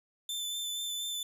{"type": "tone with vibrato", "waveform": "sawtooth", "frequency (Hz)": 3534, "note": "A7", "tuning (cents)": 7, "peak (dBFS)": -31, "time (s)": [0.29, 1.23], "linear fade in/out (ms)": 2, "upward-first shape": "sine", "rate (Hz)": 4.2, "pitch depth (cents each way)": 16, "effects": []}